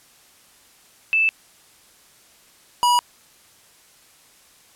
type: tone pair in turn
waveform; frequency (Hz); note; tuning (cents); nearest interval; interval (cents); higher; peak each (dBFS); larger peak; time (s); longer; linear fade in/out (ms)
sine / square; 2637 / 970.8; E7 / B5; 0 / -30; octave + perfect fourth; 1730; first; -15; neither; 1.13-1.29 / 2.83-2.99; neither; 0
effects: white hiss -53 dBFS RMS until 4.75 s + low-pass 12000 Hz 12 dB/octave